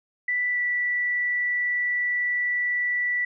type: tone with pitch glide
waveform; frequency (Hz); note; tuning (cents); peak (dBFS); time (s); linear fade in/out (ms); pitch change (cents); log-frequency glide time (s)
sine; 1975.5 to 1961.9; B6 to B6; 0 to -12; -22; 0.28-3.25; 5; -12; 0.51-0.58
effects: none